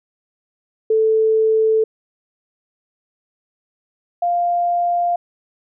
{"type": "tone pair in turn", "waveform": "sine", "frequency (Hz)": [440, 698.5], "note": ["A4", "F5"], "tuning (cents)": [0, 0], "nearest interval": "minor sixth", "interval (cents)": 800, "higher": "second", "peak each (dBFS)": [-12, -15], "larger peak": "first", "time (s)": [[0.9, 1.84], [4.22, 5.16]], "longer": "neither", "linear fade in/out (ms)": 5, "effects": []}